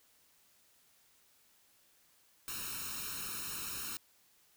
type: noise with comb filter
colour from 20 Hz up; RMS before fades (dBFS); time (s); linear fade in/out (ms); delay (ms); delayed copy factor
white; -41; 2.48-3.97; 0; 0.74; +0.95
effects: white hiss -68 dBFS RMS until 4.56 s